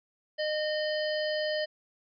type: harmonic tone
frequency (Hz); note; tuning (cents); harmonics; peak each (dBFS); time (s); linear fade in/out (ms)
612; D#5; -29; 1 / 3 / 5 / 7 / 8; -29 / -36 / -39 / -42 / -40; 0.38-1.66; 20
effects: none